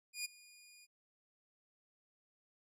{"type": "tone with ADSR envelope", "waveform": "15% pulse", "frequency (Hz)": 2440, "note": "D#7", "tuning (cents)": -34, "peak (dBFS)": -30, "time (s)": [0.13, 0.87], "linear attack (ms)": 120, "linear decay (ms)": 15, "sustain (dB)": -22, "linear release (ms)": 34, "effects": []}